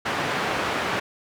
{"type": "band-pass noise", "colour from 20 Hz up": "white", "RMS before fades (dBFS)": -26, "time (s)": [0.05, 1], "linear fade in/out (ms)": 10, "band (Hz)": [100, 1800], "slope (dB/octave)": 12, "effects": []}